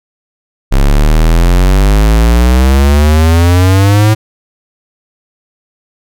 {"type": "exponential sweep", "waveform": "square", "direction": "up", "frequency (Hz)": [33.35, 109.9], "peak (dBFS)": -5, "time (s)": [0.71, 4.15], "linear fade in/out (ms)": 20, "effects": []}